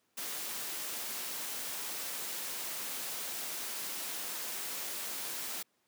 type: noise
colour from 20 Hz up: white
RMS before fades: -39 dBFS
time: 0.17-5.63 s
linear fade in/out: 10 ms
effects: pink hiss -75 dBFS RMS until 5.87 s + high-pass 200 Hz 12 dB/octave